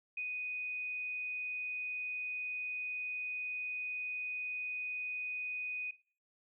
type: tone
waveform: sine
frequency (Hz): 2489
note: D#7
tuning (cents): 0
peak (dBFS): -36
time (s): 0.17-5.91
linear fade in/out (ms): 5
effects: noise-tail reverb RT60 0.4 s tail -17 dB re dry